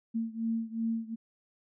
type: beating tone pair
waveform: sine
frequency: 225.8 / 228.5 Hz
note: A3 / A#3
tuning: +45 / -34 cents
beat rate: 2.7 Hz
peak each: -32 / -34 dBFS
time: 0.14-1.16 s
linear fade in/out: 20 ms
effects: none